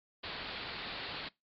white low-pass noise, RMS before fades -42 dBFS, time 0.23-1.29 s, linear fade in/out 10 ms, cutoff 4600 Hz, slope 96 dB/octave, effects noise-tail reverb RT60 0.2 s tail -22 dB re dry + MP3 48 kbps

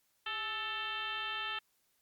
sine tone with frequency modulation, 2217 Hz, C#7, in tune, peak -35 dBFS, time 0.26-1.59 s, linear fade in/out 5 ms, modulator 453 Hz, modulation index 2.7, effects white hiss -75 dBFS RMS until 2.01 s + Opus 48 kbps

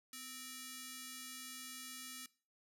5% pulse ring-modulated tone, 1046.5 Hz, C6, in tune, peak -32 dBFS, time 0.13-2.26 s, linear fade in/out 2 ms, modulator 793 Hz, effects noise-tail reverb RT60 0.4 s tail -21 dB re dry

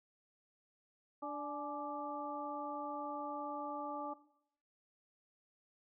harmonic tone with a mistuned harmonic, 293.7 Hz, D4, in tune, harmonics 1 / 2 / 3 / 4, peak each -45 / -45 / -44 / -45 dBFS, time 1.22-4.14 s, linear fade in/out 10 ms, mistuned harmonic 3, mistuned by -59 cents, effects noise-tail reverb RT60 0.7 s tail -17 dB re dry

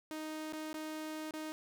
sawtooth tone with dropouts, 311.1 Hz, D#4, in tune, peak -36 dBFS, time 0.11-1.52 s, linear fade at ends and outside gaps 0 ms, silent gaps 0.524-0.533 / 0.73-0.742 / 1.309-1.337 s, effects none

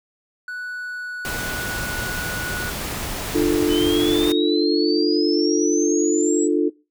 triangle tone with pitch glide, 1480 to 1465.5 Hz, F#6 to F#6, 0 to -17 cents, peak -26 dBFS, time 0.48-2.7 s, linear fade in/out 2 ms, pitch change -17 cents, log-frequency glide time 0.63-1.95 s
pink noise, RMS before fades -28 dBFS, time 1.25-4.32 s, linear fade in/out 0 ms
sine chord, D minor, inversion none, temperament equal with one note detuned, 300 / 349.2 / 440 Hz, D4 / F4 / A4, +37 / 0 / 0 cents, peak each -19 / -20 / -22 dBFS, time 3.34-6.7 s, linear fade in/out 20 ms
sine exponential sweep, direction up, 2971 to 7902 Hz, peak -25 dBFS, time 3.68-6.49 s, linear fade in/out 50 ms
effects noise-tail reverb RT60 0.3 s tail -22 dB re dry

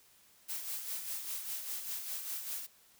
blue noise with tremolo, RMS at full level -38 dBFS, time 0.48-2.67 s, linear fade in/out 20 ms, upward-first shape sine, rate 5 Hz, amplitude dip 50%, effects white hiss -64 dBFS RMS until 2.99 s

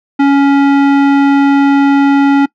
square tone, 279.3 Hz, C#4, 13 cents sharp, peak -6 dBFS, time 0.19-2.46 s, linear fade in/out 10 ms, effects noise-tail reverb RT60 0.1 s tail -22 dB re dry + low-pass 2000 Hz 12 dB/octave

